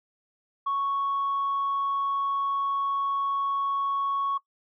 sine tone, 1108.7 Hz, C#6, in tune, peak -23 dBFS, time 0.66-4.38 s, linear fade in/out 10 ms, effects noise-tail reverb RT60 0.1 s tail -20 dB re dry + tanh soft clip ceiling -21 dBFS

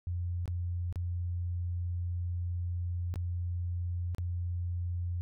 sine tone with dropouts, 87.7 Hz, F2, 8 cents sharp, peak -31 dBFS, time 0.07-5.21 s, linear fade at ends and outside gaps 0 ms, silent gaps 0.457-0.478 / 0.926-0.958 / 3.14-3.158 / 4.148-4.183 s, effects none

